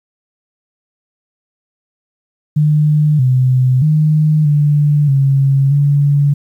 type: tone with pitch steps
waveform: sine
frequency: 150.9 / 128.4 / 153.7 / 147.2 / 137 / 143.2 Hz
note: D3 / C3 / D#3 / D3 / C#3 / D3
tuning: +47 / -32 / -21 / +4 / -20 / -43 cents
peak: -8 dBFS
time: 2.56-6.34 s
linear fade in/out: 10 ms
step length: 630 ms
effects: 8-bit